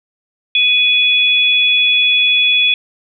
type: tone pair together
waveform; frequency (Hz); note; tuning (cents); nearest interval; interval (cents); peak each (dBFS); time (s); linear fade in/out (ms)
sine; 2489 / 3401; D#7 / G#7; 0 / +40; perfect fourth; 540; -12; 0.55-2.74; 2
effects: none